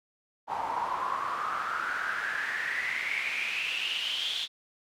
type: noise with band-pass filter sweep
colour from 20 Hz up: pink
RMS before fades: -32 dBFS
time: 0.47-4.48 s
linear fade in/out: 50 ms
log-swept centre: 860 to 3500 Hz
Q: 8.3
effects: none